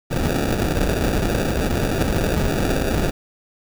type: noise with sample-and-hold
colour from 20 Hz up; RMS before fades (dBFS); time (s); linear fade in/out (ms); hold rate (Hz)
pink; -20; 0.1-3.11; 20; 1050
effects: none